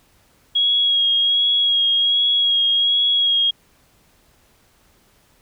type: tone with vibrato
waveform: sine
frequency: 3300 Hz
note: G#7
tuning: 12 cents flat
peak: -14 dBFS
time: 0.55-3.51 s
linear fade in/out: 10 ms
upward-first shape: sine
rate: 1.3 Hz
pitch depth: 21 cents each way
effects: pink hiss -57 dBFS RMS until 5.41 s